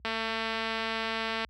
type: click train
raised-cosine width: 0.3 ms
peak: -16 dBFS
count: 314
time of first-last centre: 0.05-1.447 s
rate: 224 Hz
effects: added 60 Hz sine -39 dBFS peak until 1.49 s + high-pass 150 Hz 12 dB/octave